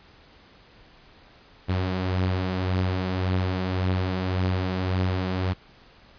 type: beating tone pair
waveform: sawtooth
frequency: 92.3 / 94.1 Hz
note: F#2 / F#2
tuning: -4 / +30 cents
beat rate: 1.8 Hz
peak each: -20 / -27 dBFS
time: 1.68-5.54 s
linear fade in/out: 20 ms
effects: pink hiss -53 dBFS RMS until 6.18 s + resampled to 11025 Hz